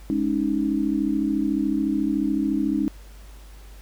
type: chord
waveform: sine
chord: Ab suspended fourth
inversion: none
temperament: equal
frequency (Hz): 207.7 / 277.2 / 311.1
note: Ab3 / Db4 / Eb4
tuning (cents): 0 / 0 / 0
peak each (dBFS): -26 / -24 / -24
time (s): 0.1-2.88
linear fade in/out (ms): 0
effects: added 50 Hz sine -41 dBFS peak until 3.81 s + pink hiss -52 dBFS RMS until 3.81 s